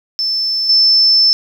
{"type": "tone with level steps", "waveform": "sine", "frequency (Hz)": 5290, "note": "E8", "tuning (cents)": 5, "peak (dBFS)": [-14, -7], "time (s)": [0.19, 1.33], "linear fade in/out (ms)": 0, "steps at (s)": 0.69, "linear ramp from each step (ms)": 5, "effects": ["7-bit"]}